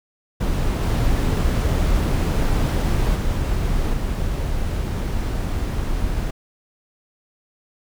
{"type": "noise with level steps", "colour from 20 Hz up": "brown", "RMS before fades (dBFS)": [-20, -18, -21, -23], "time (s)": [0.4, 6.31], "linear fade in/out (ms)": 10, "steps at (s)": [0.82, 3.15, 3.93], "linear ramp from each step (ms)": 10, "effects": []}